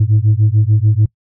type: beating tone pair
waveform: sine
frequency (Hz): 103.83 / 110.63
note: G#2 / A2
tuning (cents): 0 / +10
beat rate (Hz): 6.8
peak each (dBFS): -10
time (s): 0-1.06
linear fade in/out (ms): 10
effects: noise-tail reverb RT60 0.1 s tail -23 dB re dry + tanh soft clip ceiling -5 dBFS